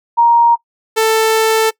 sine / sawtooth tone pair in turn, 938 / 442.7 Hz, A#5 / A4, +11 / +11 cents, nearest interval octave + minor second, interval 1300 cents, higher first, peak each -6 dBFS, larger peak neither, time 0.17-0.56 / 0.96-1.71 s, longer second, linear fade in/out 20 ms, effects noise-tail reverb RT60 0.1 s tail -22 dB re dry

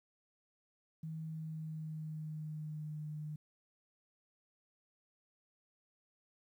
sine tone with pitch glide, 159.3 to 151.76 Hz, D#3 to D#3, +41 to -43 cents, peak -40 dBFS, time 1.03-3.36 s, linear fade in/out 5 ms, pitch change -84 cents, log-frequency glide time 1.21-3.05 s, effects 12-bit

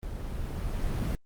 brown noise with level ramp, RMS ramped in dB -37 to -27 dBFS, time 0.03-1.15 s, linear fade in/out 0 ms, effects Opus 24 kbps

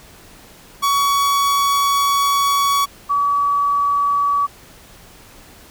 45% pulse / sine tone pair in turn, 1126 / 1141.1 Hz, C#6 / C#6, +27 / +50 cents, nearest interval unison, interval 23 cents, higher second, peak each -14 dBFS, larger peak neither, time 0.82-2.86 / 3.09-4.47 s, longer first, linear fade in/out 20 ms, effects pink hiss -44 dBFS RMS until 5.7 s

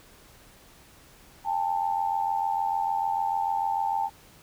sine tone pair together, 803 / 889.7 Hz, G5 / A5, +41 / +19 cents, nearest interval major second, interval 178 cents, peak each -27 dBFS, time 1.44-4.1 s, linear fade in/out 50 ms, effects pink hiss -54 dBFS RMS until 4.42 s

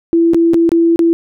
sine tone with dropouts, 334.4 Hz, E4, 25 cents sharp, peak -7 dBFS, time 0.13-1.13 s, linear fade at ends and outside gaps 0 ms, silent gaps 0.335-0.345 / 0.535-0.543 / 0.692-0.718 / 0.96-0.992 s, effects none

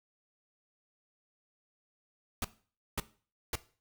pink noise bursts, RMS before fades -33 dBFS, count 3, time 2.42-3.555 s, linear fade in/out 2 ms, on 25 ms, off 530 ms, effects noise-tail reverb RT60 0.4 s tail -17 dB re dry

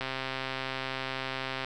click train, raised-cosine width 0.3 ms, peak -17 dBFS, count 217, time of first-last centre 0.01-1.646 s, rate 132 Hz, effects none

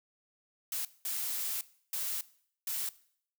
blue noise bursts at uneven times, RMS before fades -35 dBFS, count 4, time 0.72-0.85 / 1.05-1.61 / 1.93-2.21 / 2.67-2.89 s, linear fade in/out 2 ms, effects noise-tail reverb RT60 0.6 s tail -19 dB re dry

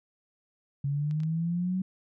sine exponential sweep, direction up, 138.59 to 189.3 Hz, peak -26 dBFS, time 0.84-1.82 s, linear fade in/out 5 ms
clicks, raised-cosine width 0.2 ms, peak -34 dBFS, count 3, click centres 1.111 / 1.203 / 1.234 s
effects none

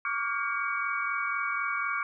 sine tone cluster, 1126 / 1170 / 1408 / 1602 / 2256 Hz, C#6 / D6 / F6 / G6 / C#7, +27 / -7 / +14 / +37 / +30 cents, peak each -35 / -34 / -33 / -38 / -33 dBFS, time 0.05-2.03 s, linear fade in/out 2 ms, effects none

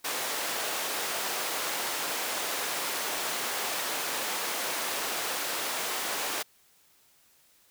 pink high-pass noise, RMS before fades -32 dBFS, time 0.04-6.43 s, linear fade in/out 10 ms, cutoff 530 Hz, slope 12 dB/octave, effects white hiss -63 dBFS RMS until 7.7 s

